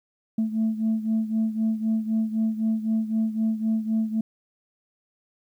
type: beating tone pair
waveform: sine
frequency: 220 / 223.9 Hz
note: A3 / A3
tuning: 0 / +30 cents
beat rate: 3.9 Hz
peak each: -22 / -26 dBFS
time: 0.38-4.21 s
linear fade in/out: 5 ms
effects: tanh soft clip ceiling -17 dBFS + 10-bit